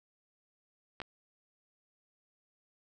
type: clicks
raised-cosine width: 0.3 ms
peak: -24 dBFS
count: 2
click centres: 1.002 / 1.017 s
effects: none